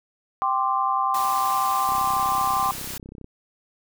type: chord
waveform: sine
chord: G suspended fourth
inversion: none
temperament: just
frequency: 784 / 1045.3 / 1176 Hz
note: G5 / C6 / D6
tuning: 0 / -2 / +2 cents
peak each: -25 / -23 / -25 dBFS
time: 0.42-2.71 s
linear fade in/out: 0 ms
type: noise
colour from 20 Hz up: white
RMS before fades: -34 dBFS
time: 1.14-2.98 s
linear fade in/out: 5 ms
type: click train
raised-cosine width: 3 ms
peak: -27 dBFS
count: 45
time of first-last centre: 1.89-3.244 s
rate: 32.5 Hz
effects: none